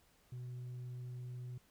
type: tone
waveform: sine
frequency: 124.3 Hz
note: B2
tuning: 12 cents sharp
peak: -40 dBFS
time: 0.32-1.58 s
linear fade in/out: 5 ms
effects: tanh soft clip ceiling -42 dBFS + pink hiss -70 dBFS RMS until 1.7 s